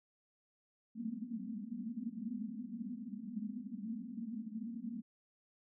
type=band-pass noise; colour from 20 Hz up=pink; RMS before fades=-43 dBFS; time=0.95-5.02 s; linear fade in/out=20 ms; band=200 to 250 Hz; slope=96 dB/octave; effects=none